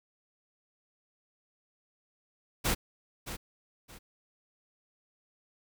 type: noise with echo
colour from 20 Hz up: pink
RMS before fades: -28 dBFS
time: 2.64-2.75 s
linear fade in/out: 20 ms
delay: 620 ms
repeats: 2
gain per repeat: -11 dB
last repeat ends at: 3.99 s
effects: none